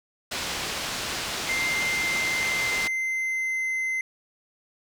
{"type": "low-pass noise", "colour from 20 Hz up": "white", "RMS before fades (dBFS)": -31, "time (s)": [0.31, 2.88], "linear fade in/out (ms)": 10, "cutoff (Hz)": 5000, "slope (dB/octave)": 12}
{"type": "tone with pitch glide", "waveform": "triangle", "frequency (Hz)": [2093, 2063], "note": ["C7", "C7"], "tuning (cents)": [0, -25], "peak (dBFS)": -23, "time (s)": [1.49, 4.01], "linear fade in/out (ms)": 2, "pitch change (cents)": -25, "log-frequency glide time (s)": [1.71, 3.73]}
{"effects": []}